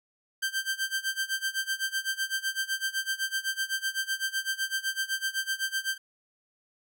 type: tone with tremolo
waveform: sawtooth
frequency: 1568 Hz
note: G6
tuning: in tune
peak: -22 dBFS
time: 0.42-5.98 s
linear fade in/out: 10 ms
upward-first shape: sine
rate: 7.9 Hz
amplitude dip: 90%
effects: none